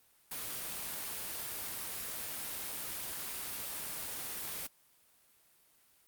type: noise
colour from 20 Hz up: white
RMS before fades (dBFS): -40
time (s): 0.31-4.67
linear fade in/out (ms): 5
effects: white hiss -67 dBFS RMS until 6.07 s + Opus 32 kbps